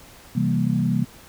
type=chord; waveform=sine; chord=C dominant seventh; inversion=none; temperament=equal; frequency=130.81 / 164.81 / 196 / 233.1 Hz; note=C3 / E3 / G3 / Bb3; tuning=0 / 0 / 0 / 0 cents; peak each=-24 dBFS; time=0.35-1.05 s; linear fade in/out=10 ms; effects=pink hiss -47 dBFS RMS until 1.28 s